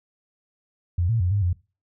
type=tone with pitch steps; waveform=sine; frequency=87.4 / 114.5 / 89.3 / 101.5 / 88.5 Hz; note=F2 / A#2 / F2 / G#2 / F2; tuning=+2 / -31 / +39 / -39 / +23 cents; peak=-19 dBFS; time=0.98-1.53 s; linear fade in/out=5 ms; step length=110 ms; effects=noise-tail reverb RT60 0.3 s tail -20 dB re dry